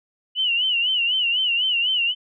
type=tone with vibrato; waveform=sine; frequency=2909 Hz; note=F#7; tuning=30 cents flat; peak=-18 dBFS; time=0.35-2.15 s; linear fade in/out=50 ms; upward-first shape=sine; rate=4 Hz; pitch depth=110 cents each way; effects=none